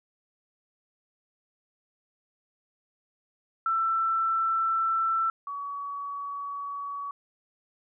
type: tone pair in turn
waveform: sine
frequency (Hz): 1335 / 1131.4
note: E6 / C#6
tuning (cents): +22 / +35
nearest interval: minor third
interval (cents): 287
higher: first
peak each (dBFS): -23 / -32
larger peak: first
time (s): 3.66-5.3 / 5.47-7.11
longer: neither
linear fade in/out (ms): 2
effects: none